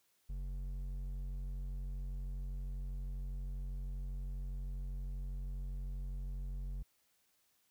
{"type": "tone with hard clipping", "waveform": "sine", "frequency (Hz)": 46.25, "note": "F#1", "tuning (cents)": 0, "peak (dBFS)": -40, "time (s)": [0.29, 6.83], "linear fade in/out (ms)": 10, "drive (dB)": 7, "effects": ["white hiss -75 dBFS RMS until 7.7 s"]}